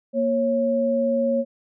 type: tone pair together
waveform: sine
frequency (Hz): 235.1 / 549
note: A#3 / C#5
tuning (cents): +15 / -17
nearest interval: octave + minor third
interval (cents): 1468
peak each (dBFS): -23 / -20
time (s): 0.13-1.45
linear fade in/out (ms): 50
effects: none